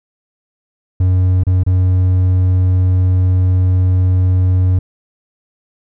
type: tone with dropouts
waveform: triangle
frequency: 92 Hz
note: F#2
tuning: 9 cents flat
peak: -7 dBFS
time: 1-4.79 s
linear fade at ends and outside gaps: 5 ms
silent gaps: 1.436-1.467 / 1.635-1.664 s
effects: none